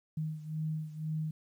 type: beating tone pair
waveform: sine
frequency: 155.56 / 157.56 Hz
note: D#3 / D#3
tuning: 0 / +22 cents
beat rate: 2 Hz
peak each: -35 / -39 dBFS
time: 0.17-1.31 s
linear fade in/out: 5 ms
effects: 11-bit